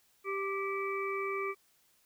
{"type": "harmonic tone with a mistuned harmonic", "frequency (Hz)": 392, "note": "G4", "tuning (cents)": 0, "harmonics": [1, 3, 5, 6], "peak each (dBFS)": [-35, -37, -47, -39], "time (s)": [0.24, 1.55], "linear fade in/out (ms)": 50, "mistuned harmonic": 6, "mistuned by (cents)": -34, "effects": ["white hiss -69 dBFS RMS until 2.05 s"]}